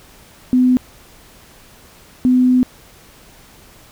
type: tone bursts at uneven times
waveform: sine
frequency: 252.5 Hz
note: B3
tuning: 39 cents sharp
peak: -9 dBFS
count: 2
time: 0.53-0.77 / 2.25-2.63 s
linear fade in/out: 0 ms
effects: pink hiss -45 dBFS RMS until 3.91 s